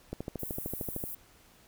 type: click train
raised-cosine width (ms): 2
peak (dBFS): -22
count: 13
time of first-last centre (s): 0.13-1.039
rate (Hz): 13.2
type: high-pass noise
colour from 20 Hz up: white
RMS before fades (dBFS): -40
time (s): 0.39-1.15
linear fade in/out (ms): 5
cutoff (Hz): 11000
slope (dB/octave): 24
effects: pink hiss -60 dBFS RMS until 1.67 s